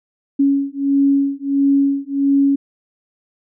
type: beating tone pair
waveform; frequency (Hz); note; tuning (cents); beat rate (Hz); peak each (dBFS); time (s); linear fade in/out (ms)
sine; 277.2 / 278.7; C#4 / C#4; 0 / +9; 1.5; -16; 0.39-2.56; 10
effects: none